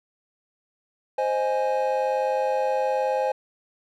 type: chord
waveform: triangle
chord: Ab major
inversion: first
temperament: equal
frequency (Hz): 523.3 / 622.3 / 830.6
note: C5 / Eb5 / Ab5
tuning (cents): 0 / 0 / 0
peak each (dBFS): -22 / -27 / -24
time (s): 1.18-3.32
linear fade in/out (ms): 5
effects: none